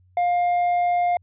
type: tone with hard clipping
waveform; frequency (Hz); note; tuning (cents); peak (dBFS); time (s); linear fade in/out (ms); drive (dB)
triangle; 706; F5; +19; -19; 0.17-1.17; 2; 7
effects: added 91 Hz sine -54 dBFS peak until 1.22 s + resampled to 8000 Hz